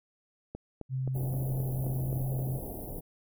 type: click train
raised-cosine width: 2 ms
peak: -25 dBFS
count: 8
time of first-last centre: 0.55-2.392 s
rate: 3.8 Hz
type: tone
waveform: sine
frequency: 130.81 Hz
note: C3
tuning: in tune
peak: -29 dBFS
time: 0.89-2.6 s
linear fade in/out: 50 ms
type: band-stop noise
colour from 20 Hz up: pink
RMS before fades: -39 dBFS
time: 1.14-3.01 s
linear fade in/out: 20 ms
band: 760 to 11000 Hz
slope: 48 dB/octave
effects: none